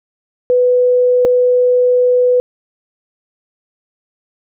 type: tone pair in turn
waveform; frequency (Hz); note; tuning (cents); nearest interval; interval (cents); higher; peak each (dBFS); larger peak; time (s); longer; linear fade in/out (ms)
sine; 496.5 / 496.5; B4 / B4; +9 / +9; unison; 0; neither; -8; neither; 0.5-1.25 / 1.25-2.4; second; 0
effects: none